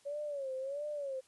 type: tone with vibrato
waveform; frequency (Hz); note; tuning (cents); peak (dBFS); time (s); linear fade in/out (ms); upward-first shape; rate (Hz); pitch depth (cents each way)
sine; 558; C#5; +11; -36; 0.05-1.21; 20; sine; 1.5; 120
effects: white hiss -67 dBFS RMS until 1.27 s + resampled to 24000 Hz